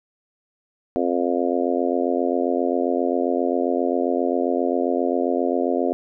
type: harmonic tone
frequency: 87.5 Hz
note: F2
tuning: 4 cents sharp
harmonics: 3 / 4 / 5 / 6 / 7 / 8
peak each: -24 / -25 / -26 / -27 / -27 / -28 dBFS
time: 0.96-5.93 s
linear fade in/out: 0 ms
effects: none